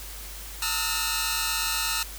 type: tone cluster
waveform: 10% pulse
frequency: 904 / 1269 / 1317 / 1434 / 4126 Hz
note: A5 / D#6 / E6 / F6 / C8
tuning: +47 / +34 / -2 / +45 / -25 cents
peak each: -24 / -25 / -24 / -24 / -24 dBFS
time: 0.62-2.03 s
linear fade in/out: 2 ms
effects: added 50 Hz sine -40 dBFS peak until 2.18 s + white hiss -41 dBFS RMS until 2.18 s